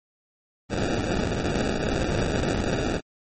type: noise with sample-and-hold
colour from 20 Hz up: blue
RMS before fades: -25 dBFS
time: 0.69-3.01 s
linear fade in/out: 50 ms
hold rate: 1050 Hz
effects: MP3 32 kbps